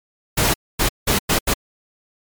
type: noise bursts at uneven times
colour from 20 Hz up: pink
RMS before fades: -17 dBFS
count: 5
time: 0.37-0.54 / 0.79-0.89 / 1.07-1.19 / 1.29-1.39 / 1.47-1.54 s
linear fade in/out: 10 ms
effects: MP3 96 kbps